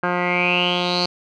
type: tone with low-pass filter sweep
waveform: 10% pulse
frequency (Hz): 177.7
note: F3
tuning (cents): +30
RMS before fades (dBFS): -20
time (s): 0.03-1.06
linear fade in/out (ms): 5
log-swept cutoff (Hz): 1600 to 4500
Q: 9.7
effects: none